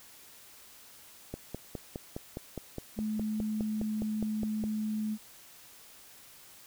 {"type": "click train", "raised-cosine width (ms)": 2, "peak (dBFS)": -23, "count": 17, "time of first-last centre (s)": [1.34, 4.639], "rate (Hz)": 4.85}
{"type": "tone", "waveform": "sine", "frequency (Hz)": 214.9, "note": "A3", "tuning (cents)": -41, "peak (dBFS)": -30, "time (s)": [2.96, 5.18], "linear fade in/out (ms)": 50}
{"effects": ["white hiss -54 dBFS RMS until 6.66 s"]}